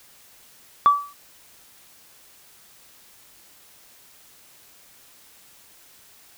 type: tone with exponential decay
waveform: sine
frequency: 1152 Hz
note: D6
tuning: 34 cents flat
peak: -7 dBFS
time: 0.86-1.13 s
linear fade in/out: 0 ms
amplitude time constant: 58 ms
effects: tanh soft clip ceiling -6 dBFS + white hiss -52 dBFS RMS until 6.37 s